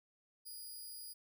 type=tone; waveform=10% pulse; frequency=4892 Hz; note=D#8; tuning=30 cents flat; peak=-40 dBFS; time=0.45-1.14 s; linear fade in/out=20 ms; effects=none